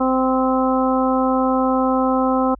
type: harmonic tone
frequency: 260.1 Hz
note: C4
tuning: 10 cents flat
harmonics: 1 / 2 / 3 / 4 / 5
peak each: -18 / -21 / -23 / -24 / -25 dBFS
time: 0-2.55 s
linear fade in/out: 10 ms
effects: added 50 Hz sine -40 dBFS peak until 2.59 s